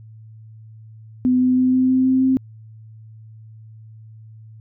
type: tone with pitch steps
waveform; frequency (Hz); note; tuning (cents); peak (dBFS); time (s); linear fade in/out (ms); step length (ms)
sine; 252.3 / 253.9 / 255.5 / 257.2 / 258.8 / 260.4 / 262.1; B3 / B3 / C4 / C4 / C4 / C4 / C4; +37 / +48 / -41 / -30 / -19 / -8 / +3; -13; 1.25-2.37; 0; 160
effects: added 110 Hz sine -39 dBFS peak until 4.6 s